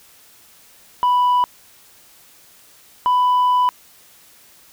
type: tone pair in turn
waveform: sine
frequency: 987.8 / 994.1 Hz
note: B5 / B5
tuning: 0 / +11 cents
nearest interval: unison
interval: 11 cents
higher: second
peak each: -10 dBFS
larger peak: neither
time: 1.03-1.44 / 3.06-3.69 s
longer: second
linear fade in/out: 0 ms
effects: tanh soft clip ceiling -12 dBFS + white hiss -49 dBFS RMS until 4.72 s